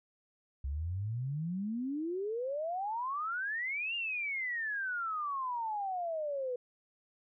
sine exponential two-way sweep, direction up then down, 65.41 to 2836 to 486.3 Hz, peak -33 dBFS, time 0.64-6.56 s, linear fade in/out 5 ms, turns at 3.95 s, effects none

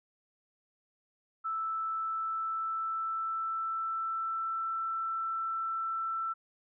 sine tone with pitch glide, 1318 to 1333.3 Hz, E6 to E6, -1 to +19 cents, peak -31 dBFS, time 1.44-6.34 s, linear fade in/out 20 ms, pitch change +20 cents, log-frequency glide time 1.87-4.73 s, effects none

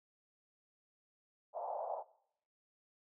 pink band-pass noise, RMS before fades -41 dBFS, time 1.53-2.04 s, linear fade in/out 50 ms, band 590 to 860 Hz, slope 48 dB/octave, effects noise-tail reverb RT60 0.7 s tail -20 dB re dry

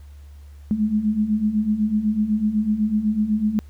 sine beating tone pair, 207.7 / 215.7 Hz, G#3 / A3, 0 / -34 cents, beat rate 8 Hz, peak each -24 / -19 dBFS, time 0.71-3.59 s, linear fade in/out 0 ms, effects added 72 Hz sine -39 dBFS peak until 3.69 s + pink hiss -59 dBFS RMS until 3.69 s

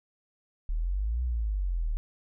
sine exponential two-way sweep, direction up then down, 36.71 to 62.9 to 36.71 Hz, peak -26 dBFS, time 0.69-1.97 s, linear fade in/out 0 ms, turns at 1.23 s, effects none

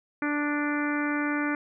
harmonic tone, 293.7 Hz, D4, in tune, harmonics 1 / 2 / 3 / 4 / 5 / 6 / 7 / 8, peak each -27 / -38 / -38 / -36 / -33 / -36 / -37 / -40 dBFS, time 0.22-1.55 s, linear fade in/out 2 ms, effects none

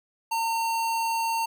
square tone, 911 Hz, A#5, 40 cents flat, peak -25 dBFS, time 0.31-1.46 s, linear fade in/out 10 ms, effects none

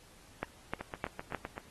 two click trains, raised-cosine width 0.5 ms, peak -19 / -24 dBFS, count 4 / 7, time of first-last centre 0.43-1.347 / 0.81-1.579 s, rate 3.27 / 7.8 Hz, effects pink hiss -59 dBFS RMS until 1.7 s + AAC 32 kbps

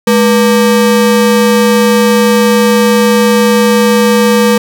square ring-modulated tone, 347.6 Hz, F4, 8 cents flat, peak -3 dBFS, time 0.07-4.58 s, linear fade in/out 5 ms, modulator 137 Hz, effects none

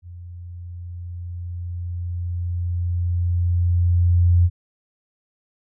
sine tone with level ramp, 87.5 Hz, F2, 4 cents sharp, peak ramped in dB -35 to -11 dBFS, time 0.02-4.5 s, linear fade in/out 50 ms, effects none

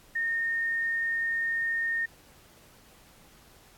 sine tone, 1835 Hz, A#6, 28 cents flat, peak -26 dBFS, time 0.15-2.06 s, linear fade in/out 10 ms, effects pink hiss -57 dBFS RMS until 3.77 s + AAC 64 kbps

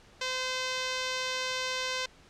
5% pulse tone, 514 Hz, C5, 31 cents flat, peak -18 dBFS, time 0.21-2.06 s, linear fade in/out 5 ms, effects pink hiss -57 dBFS RMS until 2.29 s + low-pass 6000 Hz 12 dB/octave

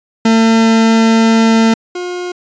40% pulse tone pair in turn, 225.2 / 357.5 Hz, A3 / F4, +40 / +41 cents, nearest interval minor sixth, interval 801 cents, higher second, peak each -6 / -18 dBFS, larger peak first, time 0.25-1.74 / 1.95-2.32 s, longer first, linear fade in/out 5 ms, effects resampled to 16000 Hz

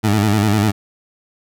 20% pulse tone with vibrato, 105 Hz, G#2, 19 cents sharp, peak -8 dBFS, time 0.03-0.72 s, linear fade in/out 20 ms, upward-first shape square, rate 10 Hz, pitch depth 67 cents each way, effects none

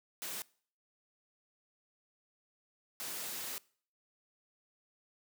white noise bursts at uneven times, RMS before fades -41 dBFS, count 2, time 0.22-0.42 / 3-3.58 s, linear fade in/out 0 ms, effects noise-tail reverb RT60 0.5 s tail -23 dB re dry + high-pass 150 Hz 12 dB/octave

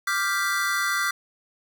square chord, G dominant seventh, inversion second, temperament equal, 1174.7 / 1396.9 / 1568 / 1975.5 Hz, D6 / F6 / G6 / B6, 0 / 0 / 0 / 0 cents, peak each -29 dBFS, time 0.07-1.11 s, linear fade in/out 5 ms, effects none

